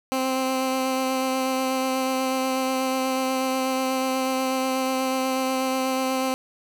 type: tone with vibrato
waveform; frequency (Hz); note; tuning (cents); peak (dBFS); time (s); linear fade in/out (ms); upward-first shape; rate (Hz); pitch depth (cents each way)
15% pulse; 261.6; C4; 0; -16; 0.12-6.34; 0; sine; 8.2; 12
effects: none